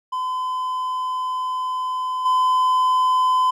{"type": "tone with level steps", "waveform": "triangle", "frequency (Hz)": 1018, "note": "C6", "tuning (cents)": -48, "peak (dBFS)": [-20, -13], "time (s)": [0.12, 3.51], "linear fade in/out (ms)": 10, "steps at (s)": 2.25, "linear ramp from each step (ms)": 10, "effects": []}